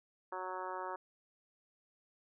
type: harmonic tone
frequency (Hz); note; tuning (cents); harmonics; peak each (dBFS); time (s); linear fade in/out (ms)
185; F#3; 0; 2 / 3 / 4 / 5 / 6 / 7 / 8 / 9; -47 / -47 / -48 / -43 / -46 / -48 / -53 / -54; 0.32-0.96; 5
effects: none